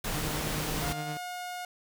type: noise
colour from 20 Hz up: pink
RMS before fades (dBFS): -33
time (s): 0.04-0.93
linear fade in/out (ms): 5
type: tone with tremolo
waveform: sawtooth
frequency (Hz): 152.1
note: D#3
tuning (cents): -39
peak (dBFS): -30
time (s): 0.14-1.17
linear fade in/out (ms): 0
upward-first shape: sine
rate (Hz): 9.6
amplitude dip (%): 45
type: tone with pitch glide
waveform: sawtooth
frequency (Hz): 707 to 718.9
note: F5 to F5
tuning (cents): +21 to +50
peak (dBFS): -32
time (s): 0.82-1.65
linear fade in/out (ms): 2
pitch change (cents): +29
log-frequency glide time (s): 0.97-1.09
effects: none